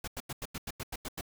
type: noise bursts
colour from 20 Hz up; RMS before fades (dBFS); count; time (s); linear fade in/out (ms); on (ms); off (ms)
pink; -38; 10; 0.04-1.211; 5; 37; 89
effects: none